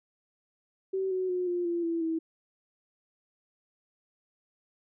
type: tone with pitch steps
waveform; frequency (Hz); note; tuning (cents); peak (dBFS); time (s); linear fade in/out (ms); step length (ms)
sine; 382.1 / 371.9 / 361.9 / 352.2 / 342.8 / 333.6 / 324.7; G4 / F#4 / F#4 / F4 / F4 / E4 / E4; -44 / +9 / -38 / +15 / -32 / +21 / -26; -27; 0.93-2.19; 10; 180
effects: none